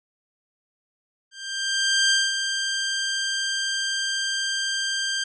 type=tone with ADSR envelope; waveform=15% pulse; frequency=1583 Hz; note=G6; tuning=17 cents sharp; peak=-10 dBFS; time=1.31-5.24 s; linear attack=800 ms; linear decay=210 ms; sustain=-7 dB; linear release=6 ms; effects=resampled to 22050 Hz